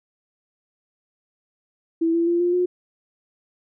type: tone with pitch steps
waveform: sine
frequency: 329.6 / 336.7 / 344 / 351.4 / 359 Hz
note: E4 / E4 / F4 / F4 / F4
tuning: 0 / +37 / -26 / +11 / +48 cents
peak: -17 dBFS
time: 2.01-2.66 s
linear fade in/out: 10 ms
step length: 130 ms
effects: none